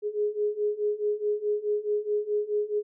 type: beating tone pair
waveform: sine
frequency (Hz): 415.3 / 420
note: G#4 / G#4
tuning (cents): 0 / +19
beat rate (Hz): 4.7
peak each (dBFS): -29 / -27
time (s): 0.02-2.83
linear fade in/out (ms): 50
effects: none